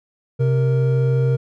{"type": "tone pair together", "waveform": "triangle", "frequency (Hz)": [130.81, 466.2], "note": ["C3", "A#4"], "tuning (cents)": [0, 0], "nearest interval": "octave + minor seventh", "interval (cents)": 2200, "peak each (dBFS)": [-13, -21], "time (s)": [0.39, 1.37], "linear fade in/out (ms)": 20, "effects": []}